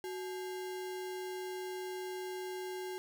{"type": "tone with sample-and-hold", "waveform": "sine", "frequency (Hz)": 370, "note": "F#4", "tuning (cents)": 0, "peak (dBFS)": -38, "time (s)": [0.04, 2.98], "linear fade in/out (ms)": 0, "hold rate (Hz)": 1225, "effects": []}